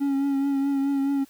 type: tone with vibrato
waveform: triangle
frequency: 276.8 Hz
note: C#4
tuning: 2 cents flat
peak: -19 dBFS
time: 0-1.25 s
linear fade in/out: 20 ms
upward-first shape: triangle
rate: 4.7 Hz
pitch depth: 33 cents each way
effects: white hiss -56 dBFS RMS until 1.29 s